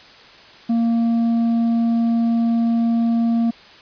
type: tone with tanh clipping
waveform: sine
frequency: 231.4 Hz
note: A#3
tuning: 13 cents flat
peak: -16 dBFS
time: 0.69-3.51 s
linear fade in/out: 10 ms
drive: 5 dB
effects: white hiss -44 dBFS RMS until 3.81 s + resampled to 11025 Hz